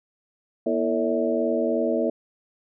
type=tone cluster; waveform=sine; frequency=240.2 / 330.3 / 447.4 / 565 / 648 Hz; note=B3 / E4 / A4 / C#5 / E5; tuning=-48 / +4 / +29 / +33 / -30 cents; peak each=-27 dBFS; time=0.66-2.1 s; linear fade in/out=5 ms; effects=none